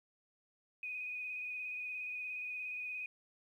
sine tone with vibrato, 2489 Hz, D#7, in tune, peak -39 dBFS, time 0.83-3.06 s, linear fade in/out 2 ms, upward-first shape square, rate 17 Hz, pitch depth 19 cents each way, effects 12-bit

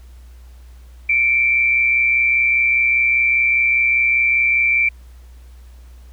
sine tone pair together, 2217 / 2342 Hz, C#7 / D7, 0 / -5 cents, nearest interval minor second, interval 95 cents, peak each -23 / -13 dBFS, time 1.09-4.89 s, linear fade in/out 5 ms, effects added 61 Hz sine -38 dBFS peak until 6.12 s + pink hiss -55 dBFS RMS until 6.12 s

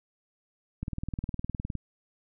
click train, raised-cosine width 5 ms, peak -20 dBFS, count 19, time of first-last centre 0.83-1.753 s, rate 19.5 Hz, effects none

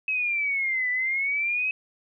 sine exponential two-way sweep, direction down then up, 2574 to 1975.5 to 2566 Hz, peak -23 dBFS, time 0.08-1.71 s, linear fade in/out 2 ms, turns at 0.9 s, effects none

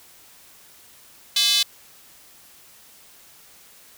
square tone with high-pass filter, 233.1 Hz, A#3, in tune, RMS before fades -19 dBFS, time 1.36-1.63 s, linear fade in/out 5 ms, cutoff 3700 Hz, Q 4, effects white hiss -50 dBFS RMS until 3.97 s

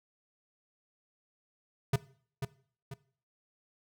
square tone with echo, 136 Hz, C#3, 33 cents flat, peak -24 dBFS, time 1.93-1.96 s, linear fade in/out 5 ms, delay 490 ms, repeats 2, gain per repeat -8 dB, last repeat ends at 2.94 s, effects noise-tail reverb RT60 0.5 s tail -19 dB re dry

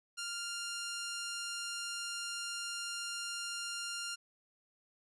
10% pulse tone, 1396.9 Hz, F6, in tune, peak -30 dBFS, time 0.17-4.16 s, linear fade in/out 20 ms, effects resampled to 24000 Hz

